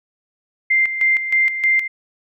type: tone with tremolo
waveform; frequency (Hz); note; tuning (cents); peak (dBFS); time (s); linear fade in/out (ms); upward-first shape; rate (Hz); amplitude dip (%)
sine; 2093; C7; 0; -12; 0.7-1.88; 10; square; 3.2; 65
effects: none